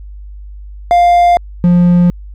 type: tone pair in turn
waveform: triangle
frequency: 700 / 175.96 Hz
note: F5 / F3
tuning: +4 / +13 cents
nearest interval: 2 octaves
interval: 2391 cents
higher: first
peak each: -3 dBFS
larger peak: neither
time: 0.91-1.37 / 1.64-2.1 s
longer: neither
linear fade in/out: 0 ms
effects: added 50 Hz sine -27 dBFS peak until 2.34 s